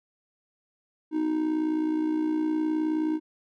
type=tone with amplitude modulation; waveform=triangle; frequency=311.1 Hz; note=D#4; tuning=in tune; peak=-19 dBFS; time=1.11-3.2 s; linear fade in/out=50 ms; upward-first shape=sine; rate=59.3 Hz; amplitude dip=60%; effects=none